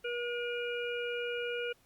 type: harmonic tone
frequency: 479.9 Hz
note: B4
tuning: 50 cents flat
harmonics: 1 / 3 / 5 / 6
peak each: -35 / -40 / -42 / -43 dBFS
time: 0.04-1.73 s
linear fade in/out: 10 ms
effects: pink hiss -67 dBFS RMS until 1.85 s + Opus 48 kbps